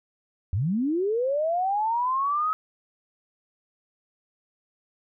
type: linear sweep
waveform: sine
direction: up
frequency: 80.2 to 1286 Hz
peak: -22 dBFS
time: 0.53-2.53 s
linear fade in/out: 0 ms
effects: none